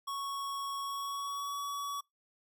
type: tone with pitch glide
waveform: square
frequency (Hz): 1108.7 to 1132.7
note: C#6 to C#6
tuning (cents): 0 to +37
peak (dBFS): -36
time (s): 0.07-2.01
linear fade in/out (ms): 10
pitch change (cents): +37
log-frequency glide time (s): 0.83-1.58
effects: noise-tail reverb RT60 0.2 s tail -26 dB re dry